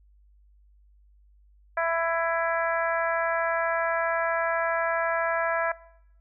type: harmonic tone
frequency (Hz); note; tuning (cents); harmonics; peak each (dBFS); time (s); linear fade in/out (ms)
332.2; E4; +13; 2 / 3 / 4 / 5 / 6 / 7; -26 / -31 / -31 / -29 / -37 / -40; 1.77-5.72; 5
effects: noise-tail reverb RT60 0.8 s tail -21 dB re dry + added 50 Hz sine -55 dBFS peak until 6.2 s